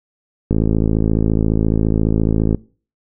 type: click train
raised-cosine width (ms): 3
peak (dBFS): -3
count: 112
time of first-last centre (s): 0.51-2.547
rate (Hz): 54.5
effects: noise-tail reverb RT60 0.4 s tail -23 dB re dry